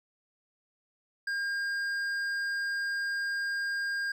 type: tone with hard clipping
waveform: sine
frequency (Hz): 1610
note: G6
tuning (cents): +46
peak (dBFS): -31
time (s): 1.27-4.12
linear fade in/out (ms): 5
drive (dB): 7
effects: none